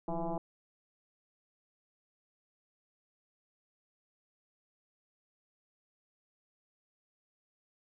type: tone with frequency modulation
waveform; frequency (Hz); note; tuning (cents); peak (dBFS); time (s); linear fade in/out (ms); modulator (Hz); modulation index
sine; 329.6; E4; 0; -32; 0.08-0.38; 2; 169; 3.4
effects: none